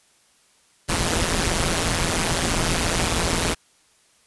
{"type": "noise with amplitude modulation", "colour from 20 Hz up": "pink", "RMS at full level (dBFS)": -18, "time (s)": [0.88, 3.55], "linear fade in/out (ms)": 20, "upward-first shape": "sine", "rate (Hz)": 169, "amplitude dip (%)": 90, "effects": ["white hiss -59 dBFS RMS until 4.26 s", "resampled to 24000 Hz"]}